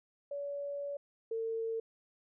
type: tone pair in turn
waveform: sine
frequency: 569 / 451.6 Hz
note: C#5 / A4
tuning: +45 / +45 cents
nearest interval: major third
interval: 400 cents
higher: first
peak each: -36 / -33 dBFS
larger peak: second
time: 0.31-0.97 / 1.31-1.8 s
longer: first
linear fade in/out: 5 ms
effects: none